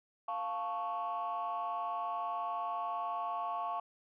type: chord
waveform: sine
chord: F augmented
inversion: none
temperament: equal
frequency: 698.5 / 880 / 1108.7 Hz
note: F5 / A5 / C#6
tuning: 0 / 0 / 0 cents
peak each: -37 / -39 / -36 dBFS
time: 0.28-3.8 s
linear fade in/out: 5 ms
effects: tanh soft clip ceiling -29 dBFS